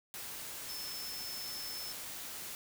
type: tone in noise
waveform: sine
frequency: 5274 Hz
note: E8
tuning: in tune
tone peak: -42 dBFS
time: 0.69-1.92 s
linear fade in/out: 0 ms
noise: white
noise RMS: -44 dBFS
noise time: 0.14-2.55 s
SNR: -1 dB
effects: none